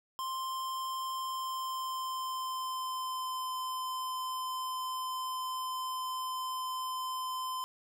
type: tone with pitch glide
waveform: square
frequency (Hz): 1048 to 1028.8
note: C6 to C6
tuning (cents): +2 to -30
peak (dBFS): -35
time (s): 0.19-7.64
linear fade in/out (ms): 0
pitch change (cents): -32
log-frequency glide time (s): 1.16-3.4
effects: none